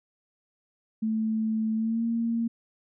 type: tone with pitch glide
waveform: sine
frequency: 220 to 230.8 Hz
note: A3 to A#3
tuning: 0 to -17 cents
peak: -24 dBFS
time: 1.02-2.48 s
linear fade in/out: 10 ms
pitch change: +83 cents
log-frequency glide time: 1.75-2.04 s
effects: none